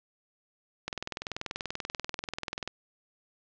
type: click train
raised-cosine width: 0.2 ms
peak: -16 dBFS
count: 38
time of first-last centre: 0.88-2.676 s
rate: 20.6 Hz
effects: low-pass 6000 Hz 12 dB/octave